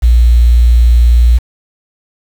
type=tone with quantisation; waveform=sine; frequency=59.2 Hz; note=A#1; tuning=27 cents sharp; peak=-3 dBFS; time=0.02-1.39 s; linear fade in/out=20 ms; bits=5; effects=none